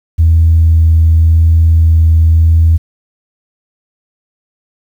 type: tone with vibrato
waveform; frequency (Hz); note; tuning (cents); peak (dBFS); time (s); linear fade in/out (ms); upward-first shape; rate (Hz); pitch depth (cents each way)
sine; 81.4; E2; -21; -3; 0.18-2.78; 20; sine; 0.91; 8
effects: tanh soft clip ceiling 0 dBFS + 7-bit